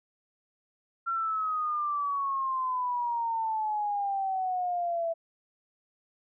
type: exponential sweep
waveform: sine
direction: down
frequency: 1368 to 659.3 Hz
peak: -27 dBFS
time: 1.06-5.14 s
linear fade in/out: 20 ms
effects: none